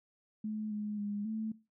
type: tone with pitch steps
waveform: sine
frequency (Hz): 214.7 / 209.8 / 205.2 / 219.3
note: A3 / G#3 / G#3 / A3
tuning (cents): -42 / +18 / -21 / -6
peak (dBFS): -34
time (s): 0.44-1.52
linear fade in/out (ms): 5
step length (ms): 270
effects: noise-tail reverb RT60 0.3 s tail -20 dB re dry